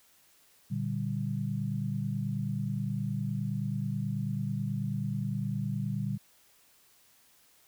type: chord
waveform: sine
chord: G minor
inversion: first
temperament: just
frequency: 117.6 / 147 / 196 Hz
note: Bb2 / D3 / G3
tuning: +16 / +2 / 0 cents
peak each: -34 dBFS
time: 0.7-6.18 s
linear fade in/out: 20 ms
effects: white hiss -63 dBFS RMS until 7.67 s